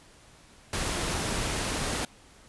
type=noise; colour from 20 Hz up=pink; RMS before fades=-30 dBFS; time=0.73-2.05 s; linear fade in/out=2 ms; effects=pink hiss -55 dBFS RMS until 2.48 s + resampled to 24000 Hz

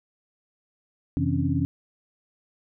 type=tone cluster; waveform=sine; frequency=90 / 132.3 / 163.3 / 265.3 / 282.7 Hz; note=F#2 / C3 / E3 / C4 / C#4; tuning=-47 / +20 / -16 / +24 / +34 cents; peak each=-28 dBFS; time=1.17-1.65 s; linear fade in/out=0 ms; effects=none

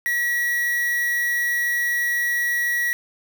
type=tone with quantisation; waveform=triangle; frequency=1921 Hz; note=B6; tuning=48 cents flat; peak=-18 dBFS; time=0.06-2.93 s; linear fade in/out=0 ms; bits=5; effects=none

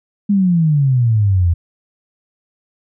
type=exponential sweep; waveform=sine; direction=down; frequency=207.7 to 82.41 Hz; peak=-10 dBFS; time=0.29-1.54 s; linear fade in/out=10 ms; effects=none

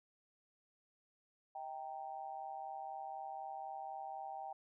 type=tone with amplitude modulation; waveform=sine; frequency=784 Hz; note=G5; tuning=in tune; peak=-39 dBFS; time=1.55-4.53 s; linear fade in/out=5 ms; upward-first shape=sine; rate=144 Hz; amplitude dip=85%; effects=none

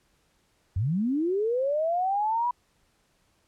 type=linear sweep; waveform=sine; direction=up; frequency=82.41 to 987.8 Hz; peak=-23 dBFS; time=0.76-2.51 s; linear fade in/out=5 ms; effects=pink hiss -68 dBFS RMS until 3.47 s + low-pass 11000 Hz 12 dB/octave

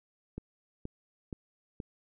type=click train; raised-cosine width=3 ms; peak=-25 dBFS; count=4; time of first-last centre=0.38-1.802 s; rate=2.11 Hz; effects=none

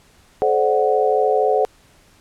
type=chord; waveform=sine; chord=D dominant seventh; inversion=second; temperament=equal with one note detuned; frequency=430.2 / 523.3 / 587.3 / 740 Hz; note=A4 / C5 / D5 / F#5; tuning=-39 / 0 / 0 / 0 cents; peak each=-18 / -20 / -23 / -19 dBFS; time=0.42-1.65 s; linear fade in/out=0 ms; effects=pink hiss -53 dBFS RMS until 2.2 s + low-pass 11000 Hz 12 dB/octave

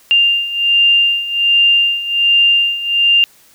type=beating tone pair; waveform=sine; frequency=2794 / 2795.3 Hz; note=F7 / F7; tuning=0 / +1 cents; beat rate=1.3 Hz; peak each=-15 / -11 dBFS; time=0.11-3.24 s; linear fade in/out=0 ms; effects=white hiss -48 dBFS RMS until 3.54 s

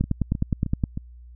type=two click trains; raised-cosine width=5 ms; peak=-9 / -16 dBFS; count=9 / 4; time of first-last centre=0.01-0.838 / 0.04-0.975 s; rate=9.66 / 3.21 Hz; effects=added 60 Hz sine -42 dBFS peak until 1.35 s

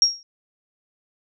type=tone with exponential decay; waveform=sine; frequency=5588 Hz; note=F8; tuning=in tune; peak=-9 dBFS; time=0.02-0.23 s; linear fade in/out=1 ms; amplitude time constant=44 ms; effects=none

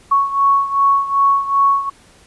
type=beating tone pair; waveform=sine; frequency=1108.7 / 1111.3 Hz; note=C#6 / C#6; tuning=0 / +4 cents; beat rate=2.6 Hz; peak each=-13 / -17 dBFS; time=0.11-1.9 s; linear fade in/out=10 ms; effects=pink hiss -48 dBFS RMS until 2.26 s + resampled to 24000 Hz

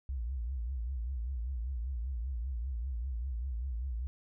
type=tone with vibrato; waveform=sine; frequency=61.74 Hz; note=B1; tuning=in tune; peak=-33 dBFS; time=0.09-4.07 s; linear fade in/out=0 ms; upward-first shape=triangle; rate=5.1 Hz; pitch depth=210 cents each way; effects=none

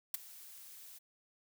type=noise with ADSR envelope; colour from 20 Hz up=blue; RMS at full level=-32 dBFS; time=0.14-0.99 s; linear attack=3 ms; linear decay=14 ms; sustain=-21 dB; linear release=16 ms; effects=none

